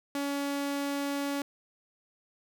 sawtooth tone, 282.2 Hz, C#4, 31 cents sharp, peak -26 dBFS, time 0.15-1.42 s, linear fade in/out 2 ms, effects none

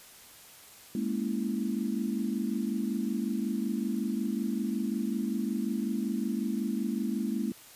sine chord, A# half-diminished seventh, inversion third, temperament equal, 207.7 / 233.1 / 277.2 / 329.6 Hz, G#3 / A#3 / C#4 / E4, 0 / 0 / 0 / 0 cents, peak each -32 / -32 / -37 / -37 dBFS, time 0.95-7.52 s, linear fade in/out 2 ms, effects white hiss -52 dBFS RMS until 7.75 s + resampled to 32000 Hz

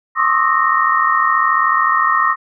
sine tone cluster, 1064 / 1104 / 1218 / 1297 / 1856 Hz, C6 / C#6 / D#6 / E6 / A#6, +29 / -7 / -37 / -28 / -8 cents, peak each -18 dBFS, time 0.15-2.36 s, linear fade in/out 50 ms, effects none

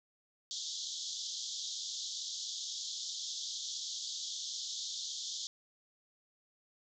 pink band-pass noise, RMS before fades -41 dBFS, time 0.51-5.47 s, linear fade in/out 0 ms, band 3300 to 7100 Hz, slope 96 dB/octave, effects none

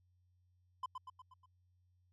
triangle tone with echo, 1019 Hz, C6, 46 cents flat, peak -35 dBFS, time 0.83-0.86 s, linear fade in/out 5 ms, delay 120 ms, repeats 5, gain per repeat -5 dB, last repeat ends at 1.46 s, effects added 90 Hz sine -70 dBFS peak until 2.12 s

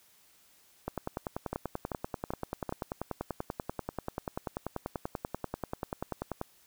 two click trains, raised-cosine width 1 ms, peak -19 / -19 dBFS, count 4 / 58, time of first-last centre 1.53-2.693 / 0.88-6.414 s, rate 2.58 / 10.3 Hz, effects white hiss -63 dBFS RMS until 6.66 s

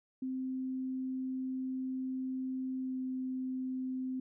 sine tone with pitch glide, 260 to 258.4 Hz, C4 to C4, -11 to -21 cents, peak -34 dBFS, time 0.22-4.2 s, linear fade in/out 5 ms, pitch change -10 cents, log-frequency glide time 2.79-2.98 s, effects none

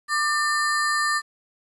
square ring-modulated tone, 1491 Hz, F#6, 13 cents sharp, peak -18 dBFS, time 0.08-1.22 s, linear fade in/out 50 ms, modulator 304 Hz, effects resampled to 24000 Hz + 9-bit

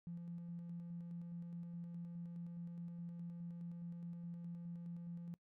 triangle tone with tremolo, 171.6 Hz, F3, 30 cents flat, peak -40 dBFS, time 0.07-5.34 s, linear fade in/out 0 ms, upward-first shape square, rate 4.8 Hz, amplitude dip 35%, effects noise-tail reverb RT60 0.1 s tail -25 dB re dry + tanh soft clip ceiling -42 dBFS

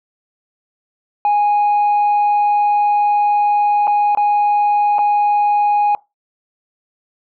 sine tone with dropouts, 827 Hz, G#5, 8 cents flat, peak -9 dBFS, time 1.25-5.95 s, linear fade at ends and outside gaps 1 ms, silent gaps 3.871-3.877 / 4.15-4.173 / 4.984-4.99 s, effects noise-tail reverb RT60 0.2 s tail -21 dB re dry + tanh soft clip ceiling -10 dBFS

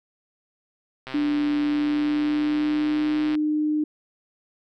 click train, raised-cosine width 0.3 ms, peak -19 dBFS, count 300, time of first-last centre 1.07-3.352 s, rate 131 Hz
sine tone with pitch glide, 293.7 to 303.4 Hz, D4 to D#4, 0 to -44 cents, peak -20 dBFS, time 1.14-3.84 s, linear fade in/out 5 ms, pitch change +56 cents, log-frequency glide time 1.57-3.24 s
effects none

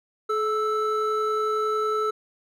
triangle tone pair together, 429.1 / 1318.2 Hz, A4 / E6, -43 / 0 cents, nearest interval octave + perfect fifth, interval 1943 cents, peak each -23 dBFS, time 0.29-2.11 s, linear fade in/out 10 ms, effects none

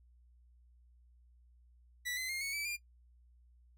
sawtooth tone with pitch steps, 1962 / 2043 / 2127 / 2215 / 2306 / 2402 Hz, B6 / C7 / C7 / C#7 / D7 / D7, -12 / -42 / +28 / -2 / -32 / +38 cents, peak -33 dBFS, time 2.05-2.77 s, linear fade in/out 20 ms, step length 120 ms, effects noise-tail reverb RT60 0.1 s tail -17 dB re dry + added 60 Hz sine -61 dBFS peak until 3.77 s

